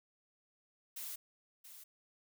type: noise with echo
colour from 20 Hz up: blue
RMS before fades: -44 dBFS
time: 0.96-1.16 s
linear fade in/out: 10 ms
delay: 680 ms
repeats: 1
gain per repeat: -10 dB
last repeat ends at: 1.84 s
effects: none